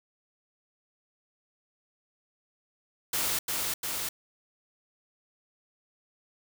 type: noise with echo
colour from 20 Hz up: white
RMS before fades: -29 dBFS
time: 3.13-3.39 s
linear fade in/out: 5 ms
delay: 350 ms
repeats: 2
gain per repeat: -2 dB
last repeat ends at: 4.09 s
effects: none